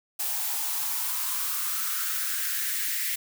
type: noise with high-pass filter sweep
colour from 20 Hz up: blue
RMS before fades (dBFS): -29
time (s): 0.19-3.16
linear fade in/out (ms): 10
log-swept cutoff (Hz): 720 to 2000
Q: 4.2
effects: none